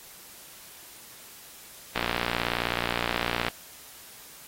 click train, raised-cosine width 0.3 ms, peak -10 dBFS, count 91, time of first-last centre 1.96-3.483 s, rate 59.1 Hz, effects white hiss -48 dBFS RMS until 4.47 s + AAC 48 kbps

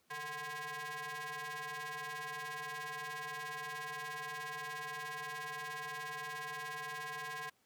sawtooth ring-modulated tone, 295.9 Hz, D4, 13 cents sharp, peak -34 dBFS, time 0.1-7.5 s, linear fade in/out 10 ms, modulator 1340 Hz, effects pink hiss -73 dBFS RMS until 7.65 s + high-pass 150 Hz 12 dB/octave

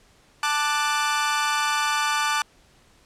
sawtooth chord, D major, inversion second, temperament equal with one note detuned, 880 / 1180.1 / 1480 Hz, A5 / D6 / F#6, 0 / +8 / 0 cents, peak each -22 / -21 / -23 dBFS, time 0.43-2.42 s, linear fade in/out 2 ms, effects pink hiss -57 dBFS RMS until 3.05 s + low-pass 9000 Hz 12 dB/octave

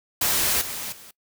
white noise with level steps, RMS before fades -22 / -32 / -45 dBFS, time 0.21-1.11 s, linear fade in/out 5 ms, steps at 0.61 / 0.92 s, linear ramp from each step 5 ms, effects noise-tail reverb RT60 0.1 s tail -22 dB re dry

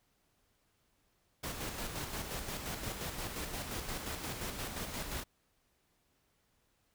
pink noise with tremolo, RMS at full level -39 dBFS, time 1.43-5.24 s, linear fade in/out 10 ms, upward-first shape square, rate 5.7 Hz, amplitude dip 40%, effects pink hiss -75 dBFS RMS until 6.94 s

